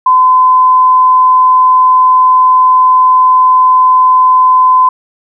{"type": "tone", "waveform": "sine", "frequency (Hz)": 1020, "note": "C6", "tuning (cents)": -44, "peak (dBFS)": -3, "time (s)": [0.06, 4.89], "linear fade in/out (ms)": 5, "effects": []}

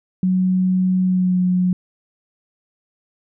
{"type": "tone with pitch glide", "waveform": "sine", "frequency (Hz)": [185, 181.72], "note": ["F#3", "F#3"], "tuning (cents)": [0, -31], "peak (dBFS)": -14, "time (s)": [0.23, 1.73], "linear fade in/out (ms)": 2, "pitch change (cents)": -31, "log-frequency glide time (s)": [1.03, 1.39], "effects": []}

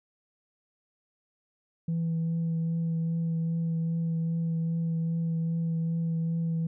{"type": "tone with vibrato", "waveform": "sine", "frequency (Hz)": 165, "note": "E3", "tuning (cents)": 2, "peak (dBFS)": -24, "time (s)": [1.88, 6.67], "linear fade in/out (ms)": 5, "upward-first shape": "triangle", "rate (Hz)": 2.5, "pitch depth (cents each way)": 17, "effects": ["tanh soft clip ceiling -24 dBFS"]}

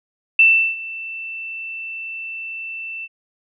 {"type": "tone with ADSR envelope", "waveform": "sine", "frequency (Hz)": 2669, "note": "E7", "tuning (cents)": 21, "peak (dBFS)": -7, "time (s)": [0.39, 3.08], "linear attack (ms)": 4, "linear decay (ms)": 360, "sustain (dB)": -20, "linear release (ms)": 39, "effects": []}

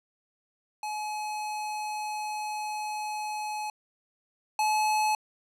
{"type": "tone pair in turn", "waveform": "square", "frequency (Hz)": [849, 856.4], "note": ["G#5", "A5"], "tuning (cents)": [38, -47], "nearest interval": "unison", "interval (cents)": 15, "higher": "second", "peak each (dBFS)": [-32, -24], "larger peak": "second", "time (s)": [[0.83, 3.7], [4.59, 5.15]], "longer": "first", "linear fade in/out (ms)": 2, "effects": ["low-pass 12000 Hz 12 dB/octave"]}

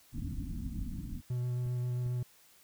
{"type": "low-pass noise", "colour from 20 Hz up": "pink", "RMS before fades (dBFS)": -38, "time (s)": [0.12, 1.22], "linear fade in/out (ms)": 50, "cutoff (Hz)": 300, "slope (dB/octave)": 96}
{"type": "tone with vibrato", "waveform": "triangle", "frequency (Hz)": 123.47, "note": "B2", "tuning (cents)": 0, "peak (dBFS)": -29, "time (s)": [1.3, 2.23], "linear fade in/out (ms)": 5, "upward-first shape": "square", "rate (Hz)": 7.5, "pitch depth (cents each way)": 10}
{"type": "clicks", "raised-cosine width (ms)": 5, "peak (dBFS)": -35, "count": 2, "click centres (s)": [1.663, 2.063]}
{"effects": ["white hiss -62 dBFS RMS until 2.63 s"]}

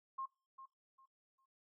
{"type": "tone with echo", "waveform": "sine", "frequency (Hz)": 1068, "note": "C6", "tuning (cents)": 35, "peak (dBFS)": -39, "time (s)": [0.18, 0.26], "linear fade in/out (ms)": 10, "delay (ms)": 400, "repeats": 3, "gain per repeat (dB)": -12, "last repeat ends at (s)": 1.46, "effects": ["noise-tail reverb RT60 0.3 s tail -22 dB re dry"]}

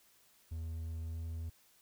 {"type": "tone with pitch glide", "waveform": "triangle", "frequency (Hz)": [81.3, 82.01], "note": ["E2", "E2"], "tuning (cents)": [-23, -8], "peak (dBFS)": -36, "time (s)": [0.51, 1.5], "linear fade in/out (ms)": 10, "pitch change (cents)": 15, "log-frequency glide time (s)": [1.03, 1.15], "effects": ["white hiss -67 dBFS RMS until 1.81 s"]}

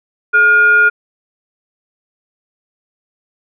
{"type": "tone with frequency modulation", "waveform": "sine", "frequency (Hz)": 1423, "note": "F6", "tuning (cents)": 32, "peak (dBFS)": -6, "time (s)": [0.33, 0.9], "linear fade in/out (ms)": 20, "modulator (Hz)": 995, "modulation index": 0.3, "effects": []}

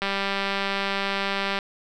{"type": "click train", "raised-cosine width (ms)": 0.3, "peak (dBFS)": -10, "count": 310, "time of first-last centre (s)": [0.02, 1.589], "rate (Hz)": 197, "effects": []}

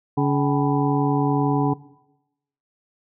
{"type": "harmonic tone with a mistuned harmonic", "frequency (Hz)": 141.7, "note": "C#3", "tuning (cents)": 38, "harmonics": [1, 2, 3, 5, 6, 7], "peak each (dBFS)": [-21, -21, -26, -28, -31, -29], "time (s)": [0.17, 1.74], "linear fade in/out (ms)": 10, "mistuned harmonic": 5, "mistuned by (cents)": 120, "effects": ["noise-tail reverb RT60 0.9 s tail -19 dB re dry"]}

